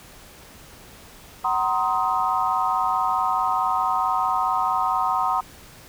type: chord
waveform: sine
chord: C half-diminished seventh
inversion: second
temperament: just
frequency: 753.5 / 941.9 / 1046.5 / 1255.8 Hz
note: Gb5 / Bb5 / C6 / Eb6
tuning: +31 / +18 / 0 / +16 cents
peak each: -25 dBFS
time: 1.44-5.41 s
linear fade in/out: 10 ms
effects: pink hiss -46 dBFS RMS until 5.88 s